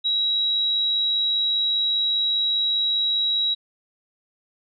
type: tone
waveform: sine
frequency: 3865 Hz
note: B7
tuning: 38 cents flat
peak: -19 dBFS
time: 0.04-3.55 s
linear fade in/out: 20 ms
effects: none